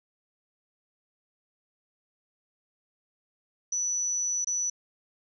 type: tone with dropouts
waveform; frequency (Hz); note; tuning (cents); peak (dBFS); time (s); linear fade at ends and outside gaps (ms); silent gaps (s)
sine; 5940; F#8; +6; -26; 3.72-4.7; 5; 4.446-4.47
effects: none

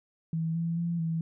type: tone with pitch steps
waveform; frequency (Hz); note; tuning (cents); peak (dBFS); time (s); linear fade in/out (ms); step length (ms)
sine; 162.6 / 167 / 170.2 / 163.5; E3 / E3 / F3 / E3; -23 / +23 / -44 / -14; -27; 0.33-1.21; 2; 220
effects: none

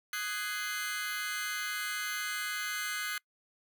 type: chord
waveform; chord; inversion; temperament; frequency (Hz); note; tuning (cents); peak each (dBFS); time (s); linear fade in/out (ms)
sawtooth; Ab dominant seventh; second; just; 1245.9 / 1495.1 / 1661.2 / 2077; Eb6 / Gb6 / Ab6 / C7; +2 / +18 / 0 / -13; -38 / -34 / -37 / -35; 0.13-3.18; 2
effects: noise-tail reverb RT60 0.1 s tail -25 dB re dry

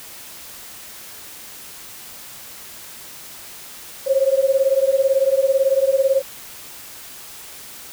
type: beating tone pair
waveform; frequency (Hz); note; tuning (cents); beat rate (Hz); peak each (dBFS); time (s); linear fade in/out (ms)
sine; 530 / 548; C5 / C#5; +22 / -20; 18; -17; 4.06-6.22; 20
effects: white hiss -38 dBFS RMS until 7.92 s

